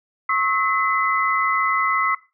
sine tone cluster, 1090 / 1296 / 2027 Hz, C#6 / E6 / B6, -29 / -30 / +45 cents, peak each -22 dBFS, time 0.29-2.15 s, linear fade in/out 5 ms, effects noise-tail reverb RT60 0.3 s tail -18 dB re dry

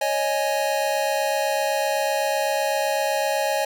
square chord, C# suspended second, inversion none, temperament equal, 554.4 / 622.3 / 830.6 Hz, C#5 / D#5 / G#5, 0 / 0 / 0 cents, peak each -26 dBFS, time 0.01-3.65 s, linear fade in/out 5 ms, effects none

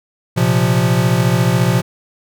square chord, Bb suspended second, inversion none, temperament equal, 116.54 / 130.81 / 174.61 Hz, Bb2 / C3 / F3, 0 / 0 / 0 cents, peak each -17 dBFS, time 0.36-1.82 s, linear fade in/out 20 ms, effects none

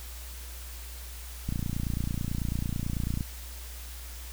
click train, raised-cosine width 5 ms, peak -18 dBFS, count 51, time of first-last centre 1.49-3.208 s, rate 29.1 Hz, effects added 60 Hz sine -40 dBFS peak until 4.32 s + white hiss -46 dBFS RMS until 4.32 s

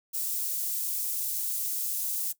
white high-pass noise, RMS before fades -31 dBFS, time 0.13-2.33 s, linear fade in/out 20 ms, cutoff 8500 Hz, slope 12 dB/octave, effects noise-tail reverb RT60 0.1 s tail -17 dB re dry

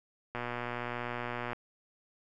click train, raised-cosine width 0.5 ms, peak -21 dBFS, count 144, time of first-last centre 0.35-1.532 s, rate 121 Hz, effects none

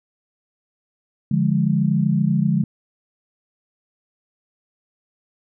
sine chord, D diminished, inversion none, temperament equal, 146.83 / 174.61 / 207.7 Hz, D3 / F3 / Ab3, 0 / 0 / 0 cents, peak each -20 dBFS, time 1.31-2.64 s, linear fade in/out 5 ms, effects none

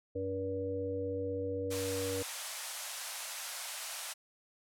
harmonic tone, 95.9 Hz, G2, 37 cents flat, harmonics 1 / 3 / 5 / 6, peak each -41 / -41 / -35 / -46 dBFS, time 0.15-2.23 s, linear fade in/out 10 ms
white high-pass noise, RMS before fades -39 dBFS, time 1.7-4.14 s, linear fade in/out 20 ms, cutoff 570 Hz, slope 48 dB/octave
effects low-pass 11000 Hz 12 dB/octave

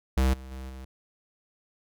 square tone with level steps, 65.41 Hz, C2, in tune, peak -21 / -41 / -37 / -40 dBFS, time 0.17-0.85 s, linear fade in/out 5 ms, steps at 0.33 / 0.51 / 0.69 s, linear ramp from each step 10 ms, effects none

